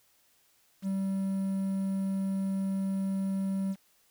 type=tone with quantisation; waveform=triangle; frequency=193.3 Hz; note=G3; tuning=24 cents flat; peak=-26 dBFS; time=0.82-3.76 s; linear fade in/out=50 ms; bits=9; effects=white hiss -67 dBFS RMS until 4.1 s